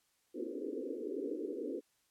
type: band-pass noise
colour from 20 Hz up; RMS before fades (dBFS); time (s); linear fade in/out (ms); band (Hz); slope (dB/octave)
white; -40; 0.34-1.81; 20; 250 to 500; 96
effects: white hiss -75 dBFS RMS until 2.1 s + low-pass 12000 Hz 12 dB/octave